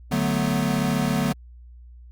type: chord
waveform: square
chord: B minor seventh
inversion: first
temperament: equal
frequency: 146.83 / 185 / 220 / 246.9 Hz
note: D3 / F#3 / A3 / B3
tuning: 0 / 0 / 0 / 0 cents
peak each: -27 dBFS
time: 0.11-1.33 s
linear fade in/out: 10 ms
effects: added 60 Hz sine -42 dBFS peak until 2.11 s + Opus 48 kbps